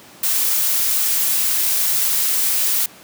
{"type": "noise", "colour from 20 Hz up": "blue", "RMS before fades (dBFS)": -18, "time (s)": [0.23, 2.86], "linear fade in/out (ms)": 5, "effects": ["pink hiss -43 dBFS RMS until 3.03 s", "high-pass 150 Hz 12 dB/octave"]}